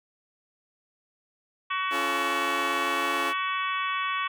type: harmonic tone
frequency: 375.6 Hz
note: F#4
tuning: 26 cents sharp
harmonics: 3 / 4 / 5 / 6 / 7 / 8 / 9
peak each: -28 / -36 / -36 / -36 / -35 / -41 / -39 dBFS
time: 1.7-4.28 s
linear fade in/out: 10 ms
type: chord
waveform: 15% pulse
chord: Db augmented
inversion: none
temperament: just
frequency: 277.2 / 346.5 / 433.1 Hz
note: Db4 / F4 / A4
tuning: 0 / -14 / -27 cents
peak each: -28 / -27 / -29 dBFS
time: 1.9-3.34 s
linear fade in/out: 50 ms
effects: none